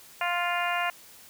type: harmonic tone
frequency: 350 Hz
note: F4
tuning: 4 cents sharp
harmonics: 2 / 3 / 4 / 5 / 6 / 7 / 8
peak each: -30 / -32 / -33 / -34 / -35 / -35 / -36 dBFS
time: 0.21-0.9 s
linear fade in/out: 2 ms
effects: white hiss -51 dBFS RMS until 1.29 s